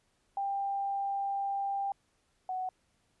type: tone pair in turn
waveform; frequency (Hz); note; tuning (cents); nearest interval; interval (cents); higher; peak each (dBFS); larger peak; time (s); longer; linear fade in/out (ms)
sine; 793 / 743.9; G5 / F#5; +20 / +9; minor second; 111; first; -30 / -32; first; 0.37-1.92 / 2.49-2.69; first; 2
effects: pink hiss -73 dBFS RMS until 3.2 s + resampled to 24000 Hz